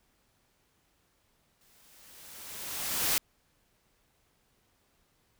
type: noise with exponential growth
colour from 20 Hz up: white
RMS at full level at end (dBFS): -26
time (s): 1.61-3.18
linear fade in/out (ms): 1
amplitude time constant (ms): 340
effects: pink hiss -71 dBFS RMS until 5.39 s